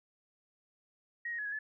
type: tone with pitch steps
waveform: sine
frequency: 1889 / 1871 / 1697 / 1660 / 1725 Hz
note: A#6 / A#6 / G#6 / G#6 / A6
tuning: +22 / +6 / +37 / -1 / -35 cents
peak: -35 dBFS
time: 1.25-1.59 s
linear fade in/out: 5 ms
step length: 68 ms
effects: none